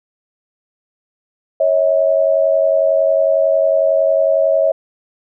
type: tone pair together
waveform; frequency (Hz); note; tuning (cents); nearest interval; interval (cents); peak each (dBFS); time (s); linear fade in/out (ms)
sine; 551 / 642; C#5 / E5; -11 / -46; minor third; 265; -14 / -13; 1.6-4.72; 5
effects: none